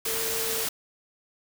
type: tone in noise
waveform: sine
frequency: 450.4 Hz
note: A4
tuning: 40 cents sharp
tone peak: -34 dBFS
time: 0.06-0.65 s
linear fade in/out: 5 ms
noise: white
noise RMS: -29 dBFS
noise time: 0.05-0.69 s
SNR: -8 dB
effects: none